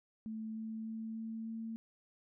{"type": "tone with pitch steps", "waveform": "sine", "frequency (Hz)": [220, 221.3, 222.6, 223.8, 225.1], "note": ["A3", "A3", "A3", "A3", "A3"], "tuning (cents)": [0, 10, 20, 30, 40], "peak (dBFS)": -39, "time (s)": [0.26, 1.76], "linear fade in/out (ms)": 0, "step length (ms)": 300, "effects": []}